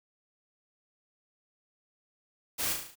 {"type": "noise with echo", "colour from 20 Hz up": "white", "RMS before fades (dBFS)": -32, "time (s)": [2.58, 2.74], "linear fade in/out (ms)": 20, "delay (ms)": 36, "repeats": 6, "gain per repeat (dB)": -4, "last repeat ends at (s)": 2.956, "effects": []}